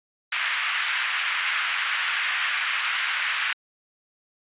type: band-pass noise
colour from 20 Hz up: pink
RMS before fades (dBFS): -26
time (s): 0.32-3.53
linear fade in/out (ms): 5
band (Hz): 1400 to 3000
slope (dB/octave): 24
effects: resampled to 8000 Hz